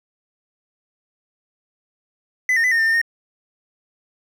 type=tone with pitch steps; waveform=triangle; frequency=2008 / 1836 / 2003 / 1838 / 1800 / 1811 / 1846 Hz; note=B6 / A#6 / B6 / A#6 / A6 / A6 / A#6; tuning=+28 / -27 / +24 / -25 / +39 / +49 / -17 cents; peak=-13 dBFS; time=2.49-3.015 s; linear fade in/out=2 ms; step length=75 ms; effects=8-bit